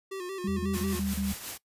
square tone with vibrato, 372.7 Hz, F#4, 13 cents sharp, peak -35 dBFS, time 0.11-1 s, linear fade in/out 10 ms, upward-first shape square, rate 5.5 Hz, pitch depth 63 cents each way
sine tone bursts, 197.4 Hz, G3, 12 cents sharp, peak -28 dBFS, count 5, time 0.44-1.322 s, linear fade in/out 5 ms, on 150 ms, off 33 ms
sine tone with pitch glide, 82.4 to 73.84 Hz, E2 to D2, 0 to +10 cents, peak -35 dBFS, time 0.48-1.34 s, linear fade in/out 5 ms, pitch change -190 cents, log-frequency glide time 0.88-1.16 s
white noise with tremolo, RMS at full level -36 dBFS, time 0.73-1.58 s, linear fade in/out 10 ms, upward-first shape triangle, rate 5.6 Hz, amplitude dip 60%
effects noise-tail reverb RT60 0.1 s tail -20 dB re dry + resampled to 32000 Hz

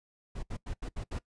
brown noise bursts at uneven times, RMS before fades -36 dBFS, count 6, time 0.35-0.43 / 0.5-0.57 / 0.66-0.74 / 0.82-0.89 / 0.96-1.04 / 1.11-1.19 s, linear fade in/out 10 ms, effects noise-tail reverb RT60 0.1 s tail -20 dB re dry + resampled to 22050 Hz

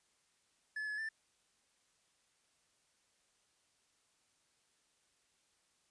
triangle tone with pitch steps, 1721 / 1705 / 1772 Hz, A6 / G#6 / A6, -39 / +45 / +12 cents, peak -36 dBFS, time 0.76-1.09 s, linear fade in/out 5 ms, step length 110 ms, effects white hiss -75 dBFS RMS until 5.9 s + resampled to 22050 Hz

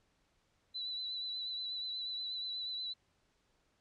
sine tone with vibrato, 3978 Hz, B7, 12 cents sharp, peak -37 dBFS, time 0.74-2.94 s, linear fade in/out 20 ms, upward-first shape triangle, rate 8.3 Hz, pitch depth 37 cents each way, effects pink hiss -75 dBFS RMS until 3.8 s + low-pass 7000 Hz 12 dB/octave

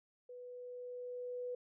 sine tone with level ramp, 493.9 Hz, B4, in tune, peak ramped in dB -48 to -38 dBFS, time 0.29-1.55 s, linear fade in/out 5 ms, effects none

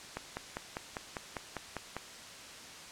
click train, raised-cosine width 0.5 ms, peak -21 dBFS, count 10, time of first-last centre 0.17-1.966 s, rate 5.01 Hz, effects white hiss -48 dBFS RMS until 2.91 s + low-pass 7000 Hz 12 dB/octave

